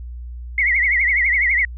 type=tone with vibrato; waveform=sine; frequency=2057 Hz; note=C7; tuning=30 cents flat; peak=-14 dBFS; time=0.58-1.65 s; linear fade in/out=2 ms; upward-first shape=triangle; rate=12 Hz; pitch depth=160 cents each way; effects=added 60 Hz sine -29 dBFS peak until 1.77 s